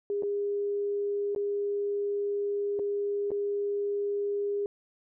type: tone with dropouts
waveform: sine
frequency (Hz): 406.3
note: G#4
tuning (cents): -38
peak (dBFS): -27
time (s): 0.1-4.66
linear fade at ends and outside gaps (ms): 1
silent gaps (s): 0.224-0.233 / 1.349-1.361 / 2.791-2.795 / 3.306-3.316
effects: none